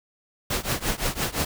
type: noise with tremolo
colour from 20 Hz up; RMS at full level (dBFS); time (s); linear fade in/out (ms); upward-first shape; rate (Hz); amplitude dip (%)
pink; -23; 0.5-1.45; 5; triangle; 5.8; 95
effects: none